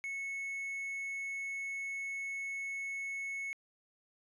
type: tone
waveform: triangle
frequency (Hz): 2200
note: C#7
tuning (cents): -14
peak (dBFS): -35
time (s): 0.04-3.53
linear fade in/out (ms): 0
effects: resampled to 32000 Hz